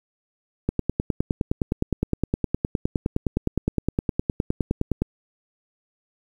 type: click train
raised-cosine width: 3 ms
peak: -8 dBFS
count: 43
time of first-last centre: 0.69-5.02 s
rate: 9.7 Hz
effects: 8-bit